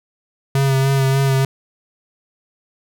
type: tone with vibrato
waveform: square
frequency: 135.5 Hz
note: C#3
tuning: 39 cents flat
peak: -14 dBFS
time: 0.55-1.45 s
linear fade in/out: 2 ms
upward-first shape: sine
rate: 3.4 Hz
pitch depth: 24 cents each way
effects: none